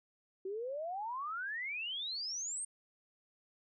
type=exponential sweep; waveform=sine; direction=up; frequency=370 to 8870 Hz; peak=-37 dBFS; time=0.45-2.65 s; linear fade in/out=5 ms; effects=none